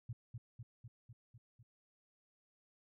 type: tone with echo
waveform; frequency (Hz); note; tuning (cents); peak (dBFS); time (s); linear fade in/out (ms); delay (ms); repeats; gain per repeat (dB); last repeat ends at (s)
sine; 117.8; A#2; +19; -40; 0.09-0.13; 5; 250; 6; -3; 1.63
effects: none